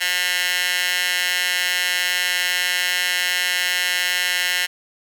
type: tone with high-pass filter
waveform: 15% pulse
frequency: 179.5 Hz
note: F3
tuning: 48 cents sharp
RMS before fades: -21 dBFS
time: 0-4.67 s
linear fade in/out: 20 ms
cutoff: 2200 Hz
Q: 2.1
effects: none